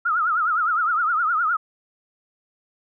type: tone with vibrato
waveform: sine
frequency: 1329 Hz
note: E6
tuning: 14 cents sharp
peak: -18 dBFS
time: 0.05-1.57 s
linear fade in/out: 10 ms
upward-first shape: triangle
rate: 9.7 Hz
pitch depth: 170 cents each way
effects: none